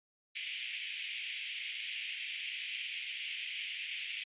pink band-pass noise, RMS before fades -41 dBFS, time 0.35-4.24 s, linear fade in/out 10 ms, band 2200 to 3300 Hz, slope 48 dB/octave, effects resampled to 8000 Hz

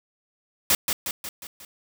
white noise with echo, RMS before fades -19 dBFS, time 0.7-0.75 s, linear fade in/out 2 ms, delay 180 ms, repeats 5, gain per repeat -5 dB, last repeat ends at 1.65 s, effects none

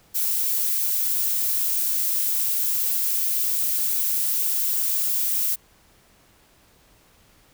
violet noise, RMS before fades -23 dBFS, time 0.14-5.56 s, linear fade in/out 20 ms, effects pink hiss -57 dBFS RMS until 7.53 s

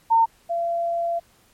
sine tone pair in turn, 910 / 681.7 Hz, A#5 / F5, -42 / -42 cents, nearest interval perfect fourth, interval 500 cents, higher first, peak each -13 / -21 dBFS, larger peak first, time 0.1-0.26 / 0.49-1.2 s, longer second, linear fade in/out 20 ms, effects pink hiss -58 dBFS RMS until 1.53 s + MP3 64 kbps

